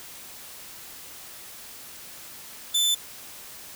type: tone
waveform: sawtooth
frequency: 3520 Hz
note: A7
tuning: in tune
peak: -17 dBFS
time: 2.74-2.95 s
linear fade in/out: 10 ms
effects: white hiss -43 dBFS RMS until 3.75 s